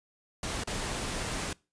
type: noise with dropouts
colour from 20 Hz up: pink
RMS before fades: -34 dBFS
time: 0.43-1.53 s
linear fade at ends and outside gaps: 2 ms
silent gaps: 0.637-0.673 s
effects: noise-tail reverb RT60 0.3 s tail -24 dB re dry + resampled to 22050 Hz